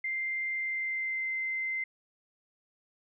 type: tone with pitch glide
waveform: sine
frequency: 2093 to 2075 Hz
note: C7 to C7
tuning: 0 to -15 cents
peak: -30 dBFS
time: 0.04-1.84 s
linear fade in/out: 5 ms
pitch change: -15 cents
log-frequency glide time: 0.5-1.31 s
effects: none